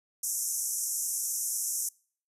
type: band-pass noise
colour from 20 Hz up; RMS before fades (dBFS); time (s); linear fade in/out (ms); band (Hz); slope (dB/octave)
pink; -32; 0.23-1.89; 5; 5700 to 13000; 96
effects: noise-tail reverb RT60 0.5 s tail -26 dB re dry